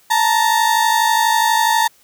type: tone pair together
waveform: 35% pulse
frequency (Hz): 880.1 / 932.3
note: A5 / A#5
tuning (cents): 0 / 0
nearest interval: minor second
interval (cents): 100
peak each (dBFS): -14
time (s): 0.1-1.88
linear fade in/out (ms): 10
effects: white hiss -53 dBFS RMS until 2.03 s